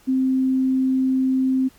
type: tone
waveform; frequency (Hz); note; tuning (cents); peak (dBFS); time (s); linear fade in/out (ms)
sine; 261.6; C4; 0; -16; 0.07-1.69; 20
effects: pink hiss -53 dBFS RMS until 1.78 s + MP3 96 kbps